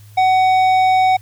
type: tone with tanh clipping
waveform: sine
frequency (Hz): 750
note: F#5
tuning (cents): +23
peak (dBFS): -12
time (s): 0.17-1.17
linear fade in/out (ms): 10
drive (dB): 11
effects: added 104 Hz sine -39 dBFS peak until 1.21 s + white hiss -51 dBFS RMS until 1.21 s